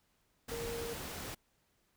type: tone in noise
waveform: sine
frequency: 466.2 Hz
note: A#4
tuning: in tune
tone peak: -39 dBFS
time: 0.51-0.94 s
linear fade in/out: 10 ms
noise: pink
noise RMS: -43 dBFS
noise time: 0.48-1.35 s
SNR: +1 dB
effects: pink hiss -75 dBFS RMS until 1.96 s